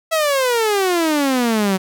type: exponential sweep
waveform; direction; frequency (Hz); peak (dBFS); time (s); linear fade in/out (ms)
sawtooth; down; 660 to 185; -11; 0.11-1.78; 20
effects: none